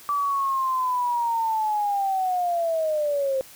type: linear sweep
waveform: sine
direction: down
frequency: 1161 to 523.3 Hz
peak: -21 dBFS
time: 0.09-3.41 s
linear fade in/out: 0 ms
effects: white hiss -47 dBFS RMS until 3.55 s